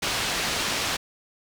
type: low-pass noise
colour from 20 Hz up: white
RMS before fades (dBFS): -27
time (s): 0.02-0.97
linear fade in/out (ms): 10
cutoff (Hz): 4800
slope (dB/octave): 12
effects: none